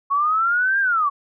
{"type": "linear two-way sweep", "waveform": "sine", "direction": "up then down", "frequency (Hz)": [1100, 1619, 1100], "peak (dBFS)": -16, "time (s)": [0.1, 1.1], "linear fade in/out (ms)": 20, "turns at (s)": 0.8, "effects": []}